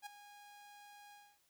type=tone with ADSR envelope; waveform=sawtooth; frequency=821 Hz; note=G#5; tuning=20 cents flat; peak=-39 dBFS; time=0.02-1.39 s; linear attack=43 ms; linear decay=8 ms; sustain=-13 dB; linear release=260 ms; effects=white hiss -75 dBFS RMS until 1.49 s